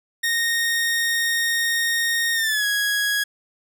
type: tone with pitch glide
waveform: sawtooth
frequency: 1854 to 1661.3 Hz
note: A#6 to G#6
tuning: -10 to 0 cents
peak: -16 dBFS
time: 0.23-3.24 s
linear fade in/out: 10 ms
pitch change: -190 cents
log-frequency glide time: 2.34-2.65 s
effects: none